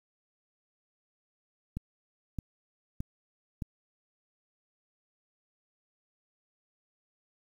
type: click train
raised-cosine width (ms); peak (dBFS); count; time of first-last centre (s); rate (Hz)
5; -22; 4; 1.77-3.622; 1.62
effects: 9-bit